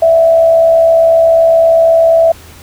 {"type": "tone with frequency modulation", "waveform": "sine", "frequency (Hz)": 659.3, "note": "E5", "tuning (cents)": 0, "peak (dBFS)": -4, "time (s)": [0.02, 2.32], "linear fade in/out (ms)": 5, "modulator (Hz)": 68.1, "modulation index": 0.3, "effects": ["added 82 Hz sine -38 dBFS peak until 2.62 s", "pink hiss -37 dBFS RMS until 2.62 s"]}